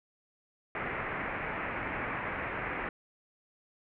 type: low-pass noise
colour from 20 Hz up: white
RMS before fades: -36 dBFS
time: 0.75-2.89 s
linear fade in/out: 2 ms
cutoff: 2300 Hz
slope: 48 dB/octave
effects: none